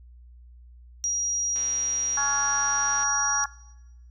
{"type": "tone", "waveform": "sine", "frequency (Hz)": 5730, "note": "F8", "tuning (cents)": 44, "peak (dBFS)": -23, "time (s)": [1.04, 3.44], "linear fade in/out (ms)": 0}
{"type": "click train", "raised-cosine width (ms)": 0.2, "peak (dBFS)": -25, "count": 191, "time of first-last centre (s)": [1.56, 3.033], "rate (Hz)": 129}
{"type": "harmonic tone", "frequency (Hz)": 280, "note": "C#4", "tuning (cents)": 18, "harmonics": [3, 4, 5, 6], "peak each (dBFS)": [-31, -31, -31, -31], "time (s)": [2.17, 3.46], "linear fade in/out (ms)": 5}
{"effects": ["noise-tail reverb RT60 1.0 s tail -21 dB re dry", "added 60 Hz sine -46 dBFS peak until 4.1 s"]}